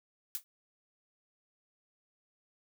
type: noise with exponential decay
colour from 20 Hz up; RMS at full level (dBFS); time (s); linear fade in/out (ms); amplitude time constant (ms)
blue; -32; 0.35-0.44; 0; 18
effects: none